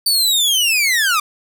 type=linear sweep; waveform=sawtooth; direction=down; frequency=4605 to 1174.7 Hz; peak=-10 dBFS; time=0.06-1.2 s; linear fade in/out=5 ms; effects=none